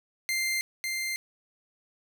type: tone with echo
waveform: sawtooth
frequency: 2093 Hz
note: C7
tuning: in tune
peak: -23 dBFS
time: 0.29-0.61 s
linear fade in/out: 0 ms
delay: 550 ms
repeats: 1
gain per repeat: -3 dB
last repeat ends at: 1.16 s
effects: none